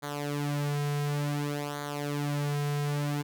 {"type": "tone with flanger", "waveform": "sawtooth", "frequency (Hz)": 145.3, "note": "D3", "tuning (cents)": -18, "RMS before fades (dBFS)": -31, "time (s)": [0.02, 3.23], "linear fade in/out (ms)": 20, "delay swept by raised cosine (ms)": [0.37, 3.57], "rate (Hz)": 0.56, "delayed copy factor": -0.75, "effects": []}